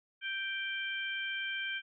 harmonic tone, 784 Hz, G5, in tune, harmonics 2 / 3 / 4, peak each -37 / -39 / -40 dBFS, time 0.21-1.82 s, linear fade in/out 50 ms, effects none

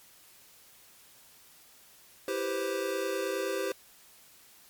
square chord, C major seventh, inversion first, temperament equal, 329.6 / 392 / 493.9 / 523.3 Hz, E4 / G4 / B4 / C5, 0 / 0 / 0 / 0 cents, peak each -40 / -34 / -39 / -35 dBFS, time 2.28-3.72 s, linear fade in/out 2 ms, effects white hiss -57 dBFS RMS until 4.69 s + MP3 96 kbps

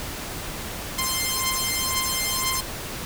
5% pulse beating tone pair, 1046.5 / 1048.5 Hz, C6 / C6, 0 / +3 cents, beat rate 2 Hz, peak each -14 / -14 dBFS, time 0.98-2.61 s, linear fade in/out 10 ms, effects pink hiss -33 dBFS RMS until 3.05 s

